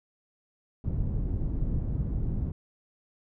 pink low-pass noise, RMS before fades -29 dBFS, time 0.84-2.52 s, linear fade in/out 5 ms, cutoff 180 Hz, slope 12 dB/octave, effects none

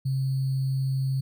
sine tone with sample-and-hold, 133.6 Hz, C3, 36 cents sharp, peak -23 dBFS, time 0.05-1.21 s, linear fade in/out 10 ms, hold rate 4410 Hz, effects none

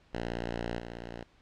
5% pulse tone with level steps, 58.4 Hz, A#1, 4 cents sharp, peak -22 / -29 dBFS, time 0.13-1.24 s, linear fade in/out 10 ms, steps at 0.79 s, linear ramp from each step 5 ms, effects pink hiss -64 dBFS RMS until 1.41 s + low-pass 4000 Hz 12 dB/octave

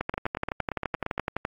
two click trains, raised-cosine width 0.5 ms, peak -14 / -12 dBFS, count 10 / 18, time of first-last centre 0.14-1.179 / 0.01-1.451 s, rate 8.66 / 11.8 Hz, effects AAC 64 kbps

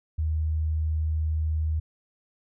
sine tone, 78.3 Hz, D#2, 11 cents sharp, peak -23 dBFS, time 0.18-1.8 s, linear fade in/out 10 ms, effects none

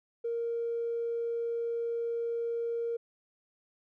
triangle tone with tanh clipping, 466.2 Hz, A#4, in tune, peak -30 dBFS, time 0.24-2.97 s, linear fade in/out 10 ms, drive 4 dB, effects none

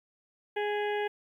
harmonic tone with a mistuned harmonic, 415.3 Hz, G#4, in tune, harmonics 1 / 2 / 4 / 5 / 6 / 7 / 8, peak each -30 / -34 / -38 / -42 / -45 / -46 / -50 dBFS, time 0.56-1.08 s, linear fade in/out 10 ms, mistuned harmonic 5, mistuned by -22 cents, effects 11-bit

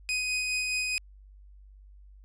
sawtooth tone with tremolo, 2500 Hz, D#7, 8 cents sharp, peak -23 dBFS, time 0.09-0.98 s, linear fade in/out 0 ms, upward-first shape sine, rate 4.8 Hz, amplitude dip 25%, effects added 49 Hz sine -49 dBFS peak until 2.24 s + resampled to 22050 Hz

